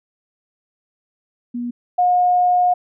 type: tone pair in turn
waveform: sine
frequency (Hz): 241.2 / 718.8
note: B3 / F5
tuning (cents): -41 / +50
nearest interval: octave + perfect fifth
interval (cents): 1891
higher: second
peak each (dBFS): -22 / -12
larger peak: second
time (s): 1.54-1.71 / 1.98-2.74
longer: second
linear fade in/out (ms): 10
effects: none